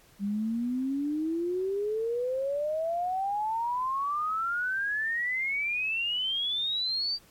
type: exponential sweep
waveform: sine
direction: up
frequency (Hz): 196 to 4699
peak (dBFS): -27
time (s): 0.19-7.19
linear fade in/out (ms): 50
effects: pink hiss -59 dBFS RMS until 7.3 s + AAC 64 kbps